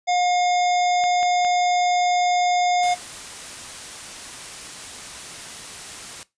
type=harmonic tone; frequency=715 Hz; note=F5; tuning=41 cents sharp; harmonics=1 / 3 / 5 / 7 / 9 / 10; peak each=-18 / -28 / -32 / -35 / -37 / -38 dBFS; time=0.07-2.95 s; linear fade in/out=20 ms
type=clicks; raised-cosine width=0.3 ms; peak=-19 dBFS; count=3; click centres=1.039 / 1.23 / 1.448 s
type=noise; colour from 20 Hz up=white; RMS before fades=-36 dBFS; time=2.83-6.23 s; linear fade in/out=0 ms
effects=noise-tail reverb RT60 0.2 s tail -19 dB re dry + resampled to 22050 Hz